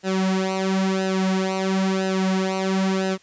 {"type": "tone with flanger", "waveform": "sawtooth", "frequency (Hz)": 190, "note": "F#3", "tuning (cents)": 46, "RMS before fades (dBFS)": -22, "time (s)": [0.03, 3.18], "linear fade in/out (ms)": 50, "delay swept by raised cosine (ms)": [0.88, 4.68], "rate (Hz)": 0.99, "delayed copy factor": -0.8, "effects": ["white hiss -55 dBFS RMS until 3.22 s", "resampled to 16000 Hz"]}